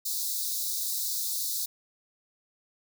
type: high-pass noise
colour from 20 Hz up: white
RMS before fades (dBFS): -31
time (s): 0.05-1.66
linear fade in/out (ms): 10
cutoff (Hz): 3700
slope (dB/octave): 96
effects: none